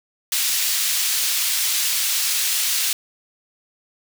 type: high-pass noise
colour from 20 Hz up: pink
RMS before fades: -21 dBFS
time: 0.32-2.93 s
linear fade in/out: 2 ms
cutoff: 3300 Hz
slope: 12 dB/octave
effects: none